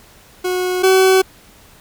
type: tone pair in turn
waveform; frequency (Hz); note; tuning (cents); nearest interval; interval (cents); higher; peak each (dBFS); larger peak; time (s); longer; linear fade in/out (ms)
40% pulse; 365.1 / 378.3; F#4 / F#4; -23 / +38; minor second; 61; second; -16 / -8; second; 0.44-0.83 / 0.83-1.22; neither; 10
effects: pink hiss -46 dBFS RMS until 1.8 s